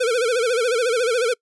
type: tone with vibrato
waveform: square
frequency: 476.6 Hz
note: A#4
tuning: 38 cents sharp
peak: -18 dBFS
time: 0-1.34 s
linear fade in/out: 10 ms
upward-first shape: sine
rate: 14 Hz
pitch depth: 130 cents each way
effects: noise-tail reverb RT60 0.1 s tail -26 dB re dry + resampled to 24000 Hz